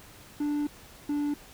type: tone pair in turn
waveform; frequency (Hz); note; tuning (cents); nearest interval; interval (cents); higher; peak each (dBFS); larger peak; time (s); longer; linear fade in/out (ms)
triangle; 293.7 / 291.7; D4 / D4; 0 / -12; unison; 12; first; -24; neither; 0.4-0.67 / 1.09-1.34; first; 5
effects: pink hiss -51 dBFS RMS until 1.53 s